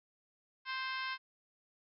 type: harmonic tone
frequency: 523.3 Hz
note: C5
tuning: in tune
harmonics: 2 / 3 / 4 / 5 / 6 / 7 / 8 / 9 / 10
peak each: -41 / -41 / -44 / -46 / -48 / -51 / -50 / -55 / -51 dBFS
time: 0.65-1.18 s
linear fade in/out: 50 ms
effects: none